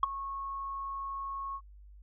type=tone with ADSR envelope; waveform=sine; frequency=1097 Hz; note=C#6; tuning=18 cents flat; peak=-17 dBFS; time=0.03-1.61 s; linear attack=3 ms; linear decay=15 ms; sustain=-18 dB; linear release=59 ms; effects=tanh soft clip ceiling -18 dBFS + added 50 Hz sine -50 dBFS peak until 2.02 s

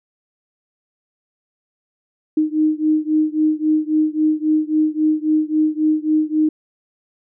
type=beating tone pair; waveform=sine; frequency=307.8 / 311.5 Hz; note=D#4 / D#4; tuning=-19 / +2 cents; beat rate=3.7 Hz; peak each=-17 / -18 dBFS; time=2.37-6.49 s; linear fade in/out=5 ms; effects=none

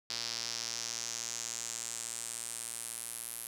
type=tone with band-pass filter sweep; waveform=sawtooth; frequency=116.54 Hz; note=A#2; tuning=in tune; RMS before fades=-40 dBFS; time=0.1-3.47 s; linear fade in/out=0 ms; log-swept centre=4900 to 11000 Hz; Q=3.5; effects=none

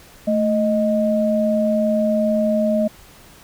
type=tone pair together; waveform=sine; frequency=220 / 622.3 Hz; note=A3 / D#5; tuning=0 / 0 cents; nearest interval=octave + tritone; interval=1800 cents; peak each=-18 dBFS; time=0.27-2.88 s; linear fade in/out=10 ms; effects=pink hiss -46 dBFS RMS until 3.43 s

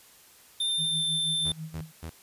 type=tone with pitch glide; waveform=square; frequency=3595 to 3560 Hz; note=A7 to A7; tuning=+36 to +20 cents; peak=-26 dBFS; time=0.6-1.52 s; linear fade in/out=5 ms; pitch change=-16 cents; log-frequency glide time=0.83-1.02 s
type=tone with tremolo; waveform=sine; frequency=158.6 Hz; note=D#3; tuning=33 cents sharp; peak=-33 dBFS; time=0.77-1.92 s; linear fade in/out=50 ms; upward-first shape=sine; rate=6.1 Hz; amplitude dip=80%
type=tone bursts; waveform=sawtooth; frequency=81.3 Hz; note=E2; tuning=23 cents flat; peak=-32 dBFS; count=3; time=1.45-2.101 s; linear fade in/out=10 ms; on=77 ms; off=210 ms
effects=white hiss -55 dBFS RMS until 2.22 s + resampled to 32000 Hz

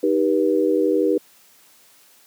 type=chord; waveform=sine; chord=Eb augmented; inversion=none; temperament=equal with one note detuned; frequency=311.1 / 392 / 484 Hz; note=Eb4 / G4 / B4; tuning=0 / 0 / -35 cents; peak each=-20 dBFS; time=0.03-1.18 s; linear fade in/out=5 ms; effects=white hiss -53 dBFS RMS until 2.26 s + high-pass 150 Hz 12 dB/octave

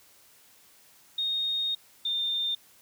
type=tone pair in turn; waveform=sine; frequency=3709 / 3612 Hz; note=A#7 / A7; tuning=-9 / +45 cents; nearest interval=unison; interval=46 cents; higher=first; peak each=-26 dBFS; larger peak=neither; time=1.18-1.75 / 2.05-2.55 s; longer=first; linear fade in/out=5 ms; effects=white hiss -58 dBFS RMS until 2.81 s + high-pass 60 Hz 12 dB/octave

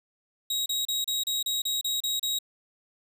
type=tone bursts; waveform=sawtooth; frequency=3809 Hz; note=A#7; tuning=37 cents sharp; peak=-23 dBFS; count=10; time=0.5-2.388 s; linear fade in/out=5 ms; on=160 ms; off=32 ms; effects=none

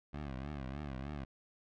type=tone with vibrato; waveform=15% pulse; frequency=69.3 Hz; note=C#2; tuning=in tune; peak=-34 dBFS; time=0.13-1.25 s; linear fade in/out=10 ms; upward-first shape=triangle; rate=3.3 Hz; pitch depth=170 cents each way; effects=low-pass 3000 Hz 12 dB/octave

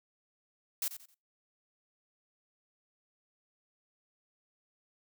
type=noise with echo; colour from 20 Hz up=blue; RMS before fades=-33 dBFS; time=0.82-0.88 s; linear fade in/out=2 ms; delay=88 ms; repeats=3; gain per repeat=-11 dB; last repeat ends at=1.144 s; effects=noise-tail reverb RT60 0.3 s tail -25 dB re dry

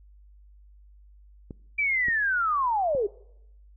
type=clicks; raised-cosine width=3 ms; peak=-25 dBFS; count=3; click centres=1.508 / 2.084 / 2.95 s
type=linear sweep; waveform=sine; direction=down; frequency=2349 to 380 Hz; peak=-22 dBFS; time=1.78-3.07 s; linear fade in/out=10 ms
effects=noise-tail reverb RT60 0.8 s tail -22 dB re dry + added 50 Hz sine -50 dBFS peak until 3.76 s

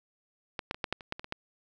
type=clicks; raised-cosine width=0.3 ms; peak=-17 / -14 / -24 / -14 / -13 / -29 / -16 / -24 / -25 / -17 dBFS; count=10; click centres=0.592 / 0.711 / 0.745 / 0.842 / 0.926 / 1.008 / 1.124 / 1.195 / 1.244 / 1.324 s; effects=none

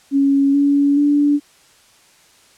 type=tone with pitch steps; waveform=sine; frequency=277.2 / 283.5 / 290 Hz; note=C#4 / C#4 / D4; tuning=0 / +39 / -22 cents; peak=-11 dBFS; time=0.11-1.4 s; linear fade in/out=50 ms; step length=430 ms; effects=white hiss -51 dBFS RMS until 2.57 s + low-pass 9000 Hz 12 dB/octave

